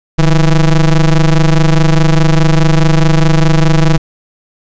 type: ring-modulated tone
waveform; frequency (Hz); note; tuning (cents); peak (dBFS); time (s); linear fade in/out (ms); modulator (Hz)
square; 82.3; E2; -2; -3; 0.18-3.98; 10; 69.9
effects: resampled to 16000 Hz + 7-bit